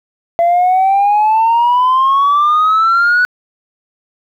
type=exponential sweep; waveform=sine; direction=up; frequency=676 to 1486 Hz; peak=-6 dBFS; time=0.39-3.25 s; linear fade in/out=0 ms; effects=tanh soft clip ceiling -6 dBFS + 8-bit